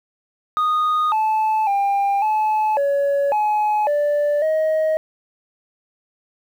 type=tone with pitch steps; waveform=sine; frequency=1237 / 870 / 798 / 861 / 563 / 846 / 586 / 629 Hz; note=D#6 / A5 / G5 / A5 / C#5 / G#5 / D5 / D#5; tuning=-10 / -20 / +31 / -38 / +27 / +32 / -4 / +19 cents; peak=-13 dBFS; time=0.57-4.97 s; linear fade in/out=0 ms; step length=550 ms; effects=tanh soft clip ceiling -15 dBFS + 8-bit